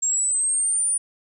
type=linear sweep; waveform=sine; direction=up; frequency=7459 to 9450 Hz; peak=-19 dBFS; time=0.02-0.98 s; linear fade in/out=10 ms; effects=none